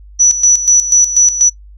sine tone with tremolo, 5920 Hz, F#8, in tune, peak -4 dBFS, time 0.19-1.5 s, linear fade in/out 20 ms, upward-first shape square, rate 4.1 Hz, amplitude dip 70%, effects noise-tail reverb RT60 0.1 s tail -19 dB re dry + added 50 Hz sine -34 dBFS peak until 1.77 s

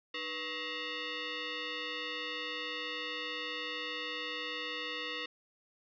sine tone with frequency modulation, 489.2 Hz, B4, 16 cents flat, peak -36 dBFS, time 0.14-5.26 s, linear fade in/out 5 ms, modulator 794 Hz, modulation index 4.4, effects none

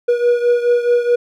triangle beating tone pair, 480.8 / 485.5 Hz, B4 / B4, -46 / -30 cents, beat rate 4.7 Hz, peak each -11 / -16 dBFS, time 0.08-1.16 s, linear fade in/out 10 ms, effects none

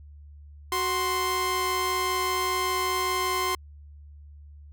sawtooth tone pair together, 371.6 / 1049.7 Hz, F#4 / C6, +7 / +5 cents, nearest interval octave + tritone, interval 1798 cents, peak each -26 / -22 dBFS, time 0.72-3.55 s, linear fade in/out 2 ms, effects added 73 Hz sine -44 dBFS peak until 4.72 s

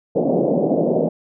white band-pass noise, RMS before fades -18 dBFS, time 0.15-1.09 s, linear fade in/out 10 ms, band 150 to 640 Hz, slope 48 dB/octave, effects none

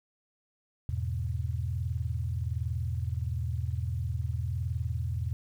sine chord, E major, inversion none, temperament equal, 82.41 / 103.83 / 123.47 Hz, E2 / G#2 / B2, 0 / 0 / 0 cents, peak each -32 / -35 / -34 dBFS, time 0.89-5.33 s, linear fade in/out 0 ms, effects 10-bit

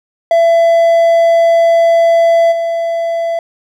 triangle tone with level steps, 670 Hz, E5, 28 cents sharp, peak -4 / -11 dBFS, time 0.31-3.39 s, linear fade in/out 2 ms, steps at 2.51 s, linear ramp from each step 20 ms, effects none

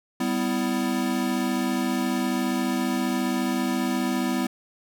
square chord, E minor, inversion first, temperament equal with one note detuned, 196 / 250.7 / 329.6 Hz, G3 / B3 / E4, 0 / +26 / 0 cents, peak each -30 / -26 / -30 dBFS, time 0.2-4.47 s, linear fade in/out 5 ms, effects none

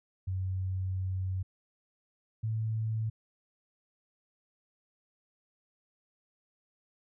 sine tone pair in turn, 93.7 / 110.52 Hz, F#2 / A2, +22 / +8 cents, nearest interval minor third, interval 286 cents, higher second, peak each -30 / -29 dBFS, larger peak second, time 0.27-1.43 / 2.43-3.1 s, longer first, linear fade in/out 10 ms, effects none

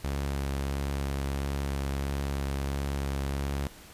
sawtooth tone with vibrato, 69.3 Hz, C#2, in tune, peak -25 dBFS, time 0.04-3.67 s, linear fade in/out 0 ms, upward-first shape sine, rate 1.5 Hz, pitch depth 14 cents each way, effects pink hiss -50 dBFS RMS until 3.93 s + resampled to 32000 Hz

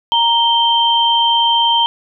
sine tone pair together, 932.3 / 3136 Hz, A#5 / G7, 0 / 0 cents, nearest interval octave + major sixth, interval 2100 cents, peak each -13 dBFS, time 0.12-1.86 s, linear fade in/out 0 ms, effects none

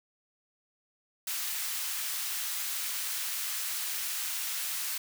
white high-pass noise, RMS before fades -34 dBFS, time 1.27-4.98 s, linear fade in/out 5 ms, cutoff 1300 Hz, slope 12 dB/octave, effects none

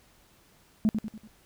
sine tone with echo, 216.3 Hz, A3, 29 cents flat, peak -18 dBFS, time 0.85-0.89 s, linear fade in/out 0 ms, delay 96 ms, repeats 4, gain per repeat -7 dB, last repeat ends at 1.274 s, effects tanh soft clip ceiling -16 dBFS + pink hiss -61 dBFS RMS until 1.45 s

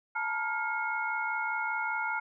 sine tone cluster, 875 / 940 / 1407 / 2177 Hz, A5 / A#5 / F6 / C#7, -10 / +14 / +12 / -32 cents, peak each -35 / -38 / -32 / -37 dBFS, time 0.15-2.2 s, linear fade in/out 10 ms, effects none

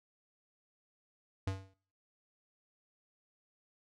square tone with exponential decay, 96 Hz, G2, 36 cents flat, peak -31 dBFS, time 1.47-1.74 s, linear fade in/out 5 ms, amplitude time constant 58 ms, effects noise-tail reverb RT60 0.4 s tail -17 dB re dry + low-pass 7000 Hz 12 dB/octave

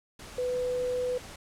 sine tone in noise, 498.4 Hz, B4, 16 cents sharp, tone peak -27 dBFS, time 0.38-1.18 s, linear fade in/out 5 ms, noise pink, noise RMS -45 dBFS, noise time 0.19-1.36 s, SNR +15 dB, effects low-pass 10000 Hz 12 dB/octave

